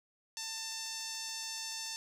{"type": "tone with band-pass filter", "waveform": "sawtooth", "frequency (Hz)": 893, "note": "A5", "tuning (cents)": 25, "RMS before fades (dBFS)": -41, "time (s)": [0.37, 1.96], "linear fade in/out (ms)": 0, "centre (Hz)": 5800, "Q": 2.4, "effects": []}